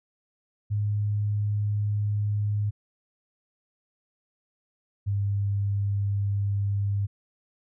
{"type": "tone pair in turn", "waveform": "sine", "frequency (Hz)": [103.83, 100.47], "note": ["G#2", "G2"], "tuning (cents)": [0, 43], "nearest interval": "minor second", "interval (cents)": 57, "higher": "first", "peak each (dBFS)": -23, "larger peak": "neither", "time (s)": [[0.7, 2.71], [5.06, 7.07]], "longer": "neither", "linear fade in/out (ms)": 20, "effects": []}